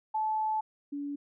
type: tone pair in turn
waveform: sine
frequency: 868 / 286 Hz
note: A5 / D4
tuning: -24 / -46 cents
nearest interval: octave + perfect fifth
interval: 1922 cents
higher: first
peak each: -27 / -33 dBFS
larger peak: first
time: 0.14-0.61 / 0.92-1.16 s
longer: first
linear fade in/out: 10 ms
effects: none